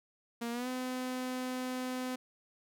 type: tone with pitch glide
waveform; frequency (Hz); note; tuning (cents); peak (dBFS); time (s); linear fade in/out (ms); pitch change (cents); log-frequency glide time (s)
sawtooth; 234.6 to 254.4; A#3 to C4; +11 to -48; -31; 0.41-2.16; 10; +141; 0.51-0.68
effects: none